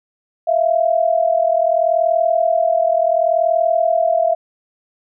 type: tone pair together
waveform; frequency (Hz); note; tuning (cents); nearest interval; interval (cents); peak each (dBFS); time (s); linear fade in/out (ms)
sine; 650.3 / 691; E5 / F5; -24 / -19; minor second; 105; -15 / -16; 0.47-4.35; 10
effects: none